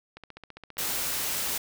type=click train; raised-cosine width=0.3 ms; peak=-27 dBFS; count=11; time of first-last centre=0.17-0.837 s; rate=15 Hz
type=noise; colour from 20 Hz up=white; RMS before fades=-30 dBFS; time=0.78-1.58 s; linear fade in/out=5 ms
effects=none